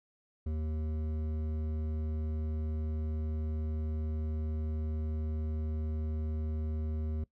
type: tone with hard clipping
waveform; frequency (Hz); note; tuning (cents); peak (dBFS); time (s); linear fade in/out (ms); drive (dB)
sine; 77.78; D#2; 0; -34; 0.46-7.24; 5; 11
effects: noise-tail reverb RT60 0.1 s tail -20 dB re dry